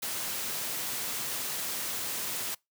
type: noise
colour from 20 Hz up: white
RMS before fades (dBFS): -34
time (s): 0.02-2.55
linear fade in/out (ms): 10
effects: noise-tail reverb RT60 0.2 s tail -25 dB re dry + high-pass 100 Hz 12 dB/octave